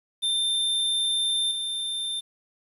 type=tone with level steps; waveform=square; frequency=3584 Hz; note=A7; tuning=31 cents sharp; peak=-23 / -28 dBFS; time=0.22-2.21 s; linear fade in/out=20 ms; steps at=1.51 s; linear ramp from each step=5 ms; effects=resampled to 32000 Hz + 9-bit